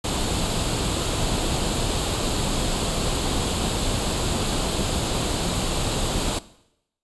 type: noise with comb filter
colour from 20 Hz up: pink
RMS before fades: -24 dBFS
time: 0.04-6.39 s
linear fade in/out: 5 ms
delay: 0.26 ms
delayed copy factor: +0.55
effects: noise-tail reverb RT60 0.8 s tail -18 dB re dry + resampled to 24000 Hz